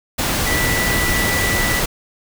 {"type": "tone in noise", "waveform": "sine", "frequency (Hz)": 1969, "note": "B6", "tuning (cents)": -6, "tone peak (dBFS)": -20, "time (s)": [0.46, 1.8], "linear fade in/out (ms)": 10, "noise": "pink", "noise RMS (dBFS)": -19, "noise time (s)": [0.18, 1.86], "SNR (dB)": -4, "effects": []}